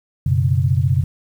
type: chord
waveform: sine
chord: F# suspended fourth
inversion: none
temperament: equal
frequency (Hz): 92.5 / 123.47 / 138.59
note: F#2 / B2 / C#3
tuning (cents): 0 / 0 / 0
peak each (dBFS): -18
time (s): 0.26-1.04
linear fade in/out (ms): 5
effects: 8-bit